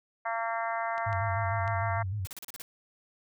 harmonic tone, 228.4 Hz, A#3, 35 cents flat, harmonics 3 / 4 / 5 / 6 / 7 / 8 / 9, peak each -33 / -35 / -37 / -39 / -40 / -41 / -42 dBFS, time 0.25-2.03 s, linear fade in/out 10 ms
clicks, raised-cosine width 0.2 ms, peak -28 dBFS, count 3, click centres 0.98 / 1.129 / 1.678 s
sine tone with vibrato, 99.3 Hz, G2, 23 cents sharp, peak -30 dBFS, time 1.06-2.26 s, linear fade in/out 10 ms, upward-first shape square, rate 6.6 Hz, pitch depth 100 cents each way
white noise bursts, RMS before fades -42 dBFS, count 7, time 2.25-2.62 s, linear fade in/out 0 ms, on 22 ms, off 36 ms
effects none

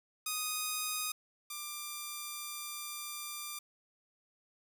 5% pulse tone pair in turn, 1244.5 / 1187.7 Hz, D#6 / D6, 0 / +19 cents, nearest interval minor second, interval 81 cents, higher first, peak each -22 / -28 dBFS, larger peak first, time 0.26-1.12 / 1.5-3.59 s, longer second, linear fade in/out 5 ms, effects none

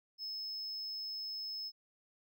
triangle tone, 5200 Hz, E8, 24 cents flat, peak -38 dBFS, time 0.18-1.72 s, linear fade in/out 50 ms, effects none

